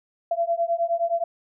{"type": "beating tone pair", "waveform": "sine", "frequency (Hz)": [673, 682.6], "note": ["E5", "F5"], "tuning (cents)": [36, -40], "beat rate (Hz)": 9.6, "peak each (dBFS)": -24, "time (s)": [0.31, 1.24], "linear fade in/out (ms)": 5, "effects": []}